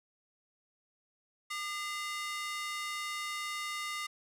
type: ring-modulated tone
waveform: sawtooth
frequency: 1629 Hz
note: G#6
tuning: 34 cents flat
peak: -29 dBFS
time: 1.5-4.07 s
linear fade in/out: 10 ms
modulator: 419 Hz
effects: low-pass 11000 Hz 12 dB/octave